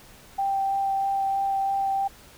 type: tone with vibrato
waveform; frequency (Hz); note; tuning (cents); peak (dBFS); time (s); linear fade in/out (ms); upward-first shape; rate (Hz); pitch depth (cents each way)
sine; 784; G5; 0; -22; 0.38-2.08; 10; sine; 3.1; 8
effects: pink hiss -50 dBFS RMS until 2.37 s